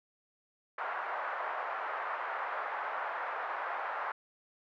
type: band-pass noise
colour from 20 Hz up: white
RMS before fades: -37 dBFS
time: 0.78-4.12 s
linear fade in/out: 5 ms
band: 610 to 1500 Hz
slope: 24 dB/octave
effects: none